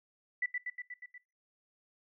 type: tone with echo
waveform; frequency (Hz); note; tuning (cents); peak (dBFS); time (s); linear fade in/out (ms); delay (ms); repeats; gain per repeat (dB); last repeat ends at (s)
sine; 1975.5; B6; 0; -29; 0.42-0.46; 5; 120; 6; -3; 1.18
effects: noise-tail reverb RT60 0.3 s tail -21 dB re dry